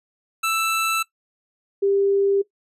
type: tone pair in turn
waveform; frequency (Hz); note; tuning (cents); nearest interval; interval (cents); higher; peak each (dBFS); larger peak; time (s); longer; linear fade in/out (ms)
25% pulse / sine; 1324 / 396.6; E6 / G4; +7 / +20; octave + major sixth; 2087; first; -16; neither; 0.43-1.03 / 1.82-2.42; neither; 10
effects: noise-tail reverb RT60 0.1 s tail -17 dB re dry + resampled to 32000 Hz